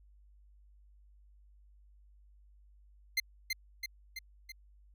25% pulse tone with echo, 2084 Hz, C7, 7 cents flat, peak -24 dBFS, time 3.17-3.2 s, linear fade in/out 5 ms, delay 330 ms, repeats 4, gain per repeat -4 dB, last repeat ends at 4.52 s, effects added 50 Hz sine -58 dBFS peak until 4.94 s

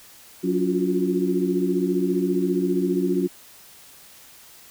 sine tone cluster, 184.5 / 281.7 / 347.4 / 362.3 Hz, F#3 / C#4 / F4 / F#4, -5 / +28 / -9 / -36 cents, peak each -25 dBFS, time 0.43-3.28 s, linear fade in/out 20 ms, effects white hiss -48 dBFS RMS until 4.7 s

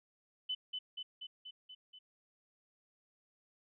sine tone with echo, 3015 Hz, F#7, 32 cents sharp, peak -34 dBFS, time 0.49-0.55 s, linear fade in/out 10 ms, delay 240 ms, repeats 6, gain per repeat -3 dB, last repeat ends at 1.99 s, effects none

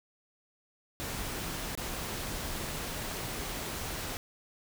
pink noise with dropouts, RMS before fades -37 dBFS, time 1-4.17 s, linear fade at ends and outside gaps 0 ms, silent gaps 1.752-1.775 s, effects none

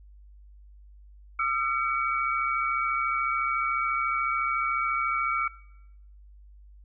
sine tone cluster, 1218 / 1352 / 2265 Hz, D#6 / E6 / C#7, -37 / +43 / +37 cents, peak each -32 / -26 / -29 dBFS, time 1.39-5.48 s, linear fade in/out 5 ms, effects noise-tail reverb RT60 0.9 s tail -22 dB re dry + added 50 Hz sine -48 dBFS peak until 6.84 s

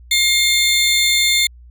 30% pulse tone pair together, 2132 / 3573 Hz, C7 / A7, +32 / +26 cents, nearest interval major sixth, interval 894 cents, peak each -13 dBFS, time 0.11-1.47 s, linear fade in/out 5 ms, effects added 60 Hz sine -39 dBFS peak until 1.7 s

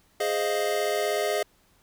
square chord, F minor seventh, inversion first, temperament equal, 415.3 / 523.3 / 622.3 / 698.5 Hz, Ab4 / C5 / Eb5 / F5, 0 / 0 / 0 / 0 cents, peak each -29 / -34 / -29 / -32 dBFS, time 0.2-1.43 s, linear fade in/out 5 ms, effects pink hiss -63 dBFS RMS until 1.82 s

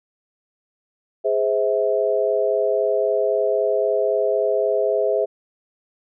sine chord, Ab augmented, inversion none, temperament just, 415.3 / 519.1 / 648.9 Hz, Ab4 / C5 / E5, 0 / -14 / -27 cents, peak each -21 / -22 / -21 dBFS, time 1.24-5.26 s, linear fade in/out 20 ms, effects none

